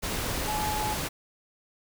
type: tone in noise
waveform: sine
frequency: 850 Hz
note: G#5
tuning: 40 cents sharp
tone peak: -29 dBFS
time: 0.47-0.95 s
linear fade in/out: 20 ms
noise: pink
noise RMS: -31 dBFS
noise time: 0.02-1.09 s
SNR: -1 dB
effects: none